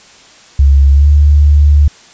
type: tone with pitch glide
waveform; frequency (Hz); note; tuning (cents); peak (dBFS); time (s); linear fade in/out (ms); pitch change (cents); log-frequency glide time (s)
sine; 69.3 to 73.08; C#2 to D2; 0 to -8; -3; 0.59-1.88; 5; +92; 0.92-1.08
effects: white hiss -40 dBFS RMS until 2.13 s + resampled to 16000 Hz